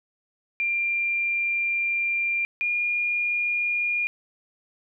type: tone pair in turn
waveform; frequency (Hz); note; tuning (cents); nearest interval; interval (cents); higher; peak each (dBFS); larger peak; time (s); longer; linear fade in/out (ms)
sine; 2383 / 2422; D7 / D#7; +25 / -47; unison; 28; second; -22; neither; 0.6-2.45 / 2.61-4.07; first; 0
effects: none